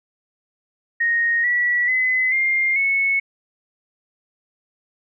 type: tone with pitch steps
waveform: sine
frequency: 1864.7 / 1943.9 / 2026 / 2112 / 2202 Hz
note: A#6 / B6 / B6 / C7 / C#7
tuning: 0 / -28 / +44 / +16 / -12 cents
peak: -16 dBFS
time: 1-3.2 s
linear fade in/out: 10 ms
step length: 440 ms
effects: none